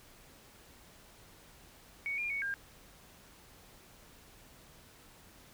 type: tone with pitch steps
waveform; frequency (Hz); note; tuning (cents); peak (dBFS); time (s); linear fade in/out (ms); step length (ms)
sine; 2233 / 2407 / 2225 / 1605; C#7 / D7 / C#7 / G6; +12 / +42 / +6 / +40; -33; 2.06-2.54; 0; 120
effects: pink hiss -58 dBFS RMS until 5.53 s